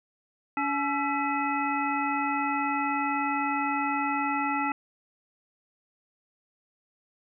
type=harmonic tone with a mistuned harmonic; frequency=284 Hz; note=C#4; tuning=42 cents sharp; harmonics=1 / 3 / 5 / 7 / 9; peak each=-31 / -29 / -31 / -35 / -35 dBFS; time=0.57-4.72 s; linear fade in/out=2 ms; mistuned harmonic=5; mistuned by=-100 cents; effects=none